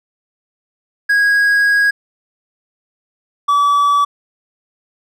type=tone pair in turn; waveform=triangle; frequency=1648 / 1148.2 Hz; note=G#6 / D6; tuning=-14 / -39 cents; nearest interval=tritone; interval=625 cents; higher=first; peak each=-8 dBFS; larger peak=neither; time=1.09-1.91 / 3.48-4.05 s; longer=first; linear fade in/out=10 ms; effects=none